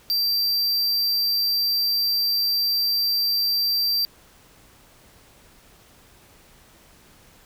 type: tone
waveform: square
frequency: 4699 Hz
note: D8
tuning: in tune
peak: -20 dBFS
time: 0.1-4.05 s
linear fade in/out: 0 ms
effects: pink hiss -53 dBFS RMS until 7.45 s